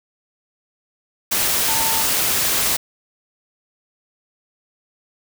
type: tone in noise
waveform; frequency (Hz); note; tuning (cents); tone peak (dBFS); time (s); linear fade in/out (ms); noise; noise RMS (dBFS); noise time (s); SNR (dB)
sine; 898; A5; +35; -25; 1.68-2.03; 10; white; -19; 1.31-2.77; -9
effects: none